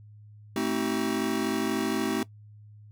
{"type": "chord", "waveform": "square", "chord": "A diminished seventh", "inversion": "none", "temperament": "just", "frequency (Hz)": [220, 264, 316.8, 380.2], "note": ["A3", "C4", "Eb4", "Gb4"], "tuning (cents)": [0, 16, 31, 47], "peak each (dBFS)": -32, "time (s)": [0.56, 2.23], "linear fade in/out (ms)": 2, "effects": ["noise-tail reverb RT60 0.1 s tail -19 dB re dry", "added 105 Hz sine -47 dBFS peak until 2.91 s"]}